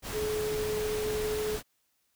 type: tone in noise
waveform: sine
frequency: 426.9 Hz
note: G#4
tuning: 48 cents sharp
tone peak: -29 dBFS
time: 0.12-1.59 s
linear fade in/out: 50 ms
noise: pink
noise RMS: -37 dBFS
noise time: 0.02-1.63 s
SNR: +5 dB
effects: white hiss -74 dBFS RMS until 2.15 s